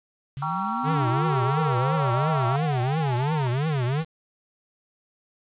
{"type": "linear sweep", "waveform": "sine", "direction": "up", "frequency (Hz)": [130.4, 936], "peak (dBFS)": -30, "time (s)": [0.37, 3.47], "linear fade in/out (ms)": 0}
{"type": "chord", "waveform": "sine", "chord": "G diminished seventh", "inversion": "none", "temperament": "just", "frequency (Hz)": [784, 940.8, 1128.9, 1354.7], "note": ["G5", "Bb5", "Db6", "Fb6"], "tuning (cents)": [0, 16, 31, 47], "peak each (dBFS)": -31, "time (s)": [0.42, 2.56], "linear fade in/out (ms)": 2}
{"type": "tone with vibrato", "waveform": "square", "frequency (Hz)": 139.1, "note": "C#3", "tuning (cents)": 6, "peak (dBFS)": -23, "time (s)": [0.83, 4.05], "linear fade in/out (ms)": 50, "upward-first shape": "triangle", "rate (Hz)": 2.9, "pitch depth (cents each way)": 290}
{"effects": ["resampled to 8000 Hz", "8-bit"]}